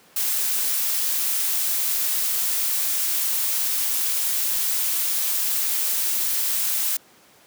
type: noise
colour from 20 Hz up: blue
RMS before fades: -23 dBFS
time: 0.16-6.97 s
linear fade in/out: 5 ms
effects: pink hiss -53 dBFS RMS until 7.46 s + high-pass 200 Hz 12 dB/octave